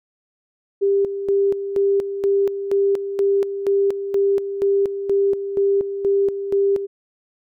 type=tone with tremolo; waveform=sine; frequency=396.8 Hz; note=G4; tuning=21 cents sharp; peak=-14 dBFS; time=0.81-6.87 s; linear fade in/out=20 ms; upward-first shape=square; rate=2.1 Hz; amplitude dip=65%; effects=none